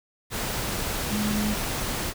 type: tone in noise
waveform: sine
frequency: 210 Hz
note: G#3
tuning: 19 cents sharp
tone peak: -24 dBFS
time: 1.09-1.56 s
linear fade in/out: 50 ms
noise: pink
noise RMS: -29 dBFS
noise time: 0.3-2.14 s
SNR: +2 dB
effects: none